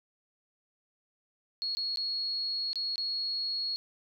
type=tone with dropouts; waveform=sine; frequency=4324 Hz; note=C#8; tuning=44 cents flat; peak=-30 dBFS; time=1.62-3.76 s; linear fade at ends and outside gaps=0 ms; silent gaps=1.75-1.77 / 1.959-1.972 / 2.731-2.757 / 2.958-2.98 s; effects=none